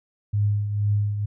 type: tone with tremolo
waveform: sine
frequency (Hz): 103.3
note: G#2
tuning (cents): -9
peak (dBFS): -17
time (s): 0.33-1.26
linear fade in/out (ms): 10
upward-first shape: triangle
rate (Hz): 2.1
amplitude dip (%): 60
effects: none